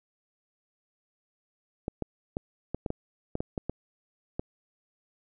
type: clicks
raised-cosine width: 2 ms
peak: -17 dBFS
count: 11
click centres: 1.881 / 2.023 / 2.369 / 2.746 / 2.862 / 2.904 / 3.354 / 3.405 / 3.578 / 3.696 / 4.395 s
effects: none